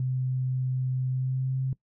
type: tone with pitch glide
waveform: sine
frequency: 128.9 to 131.68 Hz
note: C3 to C3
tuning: -26 to +11 cents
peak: -25 dBFS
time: 0-1.73 s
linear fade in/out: 2 ms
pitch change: +37 cents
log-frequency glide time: 1.07-1.6 s
effects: noise-tail reverb RT60 0.1 s tail -20 dB re dry